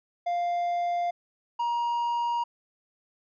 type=tone pair in turn; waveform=triangle; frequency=698.5 / 947 Hz; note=F5 / A#5; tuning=0 / +27 cents; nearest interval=perfect fourth; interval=527 cents; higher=second; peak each=-23 dBFS; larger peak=neither; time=0.26-1.11 / 1.59-2.44 s; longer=neither; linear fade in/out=10 ms; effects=resampled to 16000 Hz